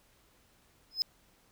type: tone with exponential growth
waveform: triangle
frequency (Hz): 5100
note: D#8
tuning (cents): +42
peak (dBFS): -21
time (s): 0.91-1.02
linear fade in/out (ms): 0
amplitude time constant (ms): 23
effects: pink hiss -66 dBFS RMS until 1.51 s